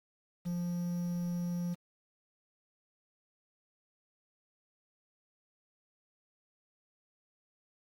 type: tone with quantisation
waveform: triangle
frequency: 174.61 Hz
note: F3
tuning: in tune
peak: -30 dBFS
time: 0.45-1.75 s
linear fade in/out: 20 ms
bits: 9
effects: Opus 48 kbps